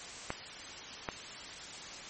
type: clicks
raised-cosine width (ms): 0.5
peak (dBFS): -18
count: 2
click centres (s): 0.304 / 1.088
effects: white hiss -45 dBFS RMS until 2.09 s + MP3 32 kbps